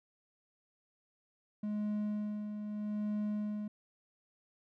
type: tone with tremolo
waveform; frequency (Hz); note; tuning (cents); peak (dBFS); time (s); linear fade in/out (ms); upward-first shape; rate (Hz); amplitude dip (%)
triangle; 209.8; G#3; +18; -30; 1.63-3.68; 5; sine; 0.8; 50
effects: none